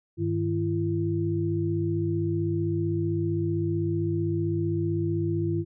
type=tone cluster; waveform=sine; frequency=101.2 / 156.8 / 338.3 Hz; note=G#2 / D#3 / E4; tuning=-44 / +14 / +45 cents; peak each=-28 / -30 / -27 dBFS; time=0.17-5.65 s; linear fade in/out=50 ms; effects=none

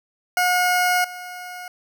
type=tone with level steps; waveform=20% pulse; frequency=722 Hz; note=F#5; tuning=43 cents flat; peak=-12 / -28 dBFS; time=0.37-1.68 s; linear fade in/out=2 ms; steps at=1.04 s; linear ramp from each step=5 ms; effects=none

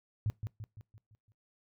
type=tone with echo; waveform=sine; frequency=107.1 Hz; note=A2; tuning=46 cents flat; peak=-28 dBFS; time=0.26-0.3 s; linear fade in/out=0 ms; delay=170 ms; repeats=6; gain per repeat=-6 dB; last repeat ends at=1.32 s; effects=noise-tail reverb RT60 0.2 s tail -22 dB re dry

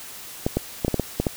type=clicks; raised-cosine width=2 ms; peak=-7 dBFS; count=8; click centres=0.465 / 0.57 / 0.848 / 0.881 / 0.943 / 0.997 / 1.2 / 1.268 s; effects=white hiss -39 dBFS RMS until 1.36 s

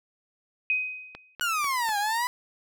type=tone with exponential decay; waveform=sine; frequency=2512 Hz; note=D#7; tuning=16 cents sharp; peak=-20 dBFS; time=0.7-1.35 s; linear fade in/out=1 ms; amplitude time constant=140 ms
type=click train; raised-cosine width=0.3 ms; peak=-23 dBFS; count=4; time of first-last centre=1.15-1.891 s; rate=4.05 Hz
type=exponential two-way sweep; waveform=30% pulse; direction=down then up; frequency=1480 to 803 to 1001 Hz; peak=-22 dBFS; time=1.41-2.27 s; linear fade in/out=0 ms; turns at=1.98 s
effects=none

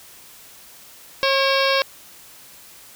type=harmonic tone with a mistuned harmonic; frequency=542 Hz; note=C#5; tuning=39 cents flat; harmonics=1 / 2 / 3 / 4 / 5 / 6 / 7 / 8 / 9 / 10; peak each=-20 / -23 / -25 / -26 / -27 / -28 / -28 / -29 / -30 / -30 dBFS; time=1.23-1.82 s; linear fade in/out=0 ms; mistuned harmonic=4; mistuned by=+83 cents; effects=white hiss -45 dBFS RMS until 2.95 s

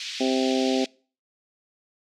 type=band-pass noise; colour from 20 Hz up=pink; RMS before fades=-34 dBFS; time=0-0.86 s; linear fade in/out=2 ms; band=2600 to 5200 Hz; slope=24 dB/octave
type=harmonic tone; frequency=130.81 Hz; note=C3; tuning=in tune; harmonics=2 / 3 / 4 / 5 / 6; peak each=-23 / -27 / -29 / -31 / -33 dBFS; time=0.2-0.85 s; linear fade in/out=10 ms
effects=noise-tail reverb RT60 0.4 s tail -24 dB re dry

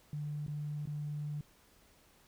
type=tone with dropouts; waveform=triangle; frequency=148.2 Hz; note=D3; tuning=16 cents sharp; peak=-32 dBFS; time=0.13-1.41 s; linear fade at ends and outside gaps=2 ms; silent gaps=0.465-0.48 / 0.856-0.873 s; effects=tanh soft clip ceiling -34 dBFS + pink hiss -65 dBFS RMS until 2.27 s

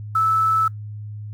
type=tone with quantisation; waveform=sine; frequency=1310 Hz; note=E6; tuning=11 cents flat; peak=-15 dBFS; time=0.15-0.68 s; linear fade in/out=5 ms; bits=7; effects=added 105 Hz sine -30 dBFS peak until 1.33 s + Opus 48 kbps

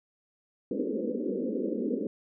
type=band-pass noise; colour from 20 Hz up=pink; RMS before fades=-31 dBFS; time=0.71-2.07 s; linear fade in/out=2 ms; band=200 to 530 Hz; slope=96 dB/octave; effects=none

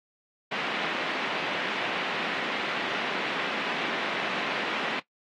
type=band-pass noise; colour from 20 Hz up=white; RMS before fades=-31 dBFS; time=0.51-5 s; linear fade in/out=10 ms; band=180 to 2900 Hz; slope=24 dB/octave; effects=noise-tail reverb RT60 0.1 s tail -17 dB re dry + AAC 48 kbps

